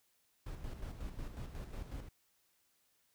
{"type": "noise with tremolo", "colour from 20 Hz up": "brown", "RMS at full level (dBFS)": -43, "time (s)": [0.46, 2.09], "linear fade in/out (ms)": 5, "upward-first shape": "square", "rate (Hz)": 5.5, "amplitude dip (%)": 50, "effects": ["white hiss -75 dBFS RMS until 3.14 s"]}